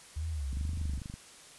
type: tone with vibrato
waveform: sine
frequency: 73.42 Hz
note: D2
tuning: in tune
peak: -32 dBFS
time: 0.16-1 s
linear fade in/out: 10 ms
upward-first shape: sine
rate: 2.1 Hz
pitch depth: 170 cents each way
type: click train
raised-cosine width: 5 ms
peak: -29 dBFS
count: 16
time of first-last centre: 0.53-1.14 s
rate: 24.6 Hz
effects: white hiss -53 dBFS RMS until 1.58 s + resampled to 24000 Hz